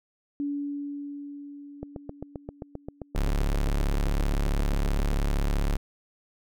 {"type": "tone with exponential decay", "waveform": "sine", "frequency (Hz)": 286.1, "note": "D4", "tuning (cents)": -45, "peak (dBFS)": -26, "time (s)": [0.4, 3.85], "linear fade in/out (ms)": 0, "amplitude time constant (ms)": 750}
{"type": "click train", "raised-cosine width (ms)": 2, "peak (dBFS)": -21, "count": 26, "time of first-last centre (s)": [1.83, 5.128], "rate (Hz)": 7.58}
{"type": "tone", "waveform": "40% pulse", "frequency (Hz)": 35.32, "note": "C#1", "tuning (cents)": 33, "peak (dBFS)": -22, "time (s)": [3.15, 5.77], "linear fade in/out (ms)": 10}
{"effects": []}